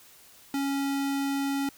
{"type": "tone", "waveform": "square", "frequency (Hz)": 277.2, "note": "C#4", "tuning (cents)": 0, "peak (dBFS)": -27, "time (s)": [0.54, 1.69], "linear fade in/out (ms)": 2, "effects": ["white hiss -54 dBFS RMS until 1.77 s"]}